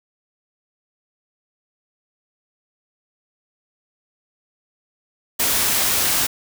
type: noise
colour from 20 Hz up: white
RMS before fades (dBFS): -19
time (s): 5.39-6.27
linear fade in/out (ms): 10
effects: none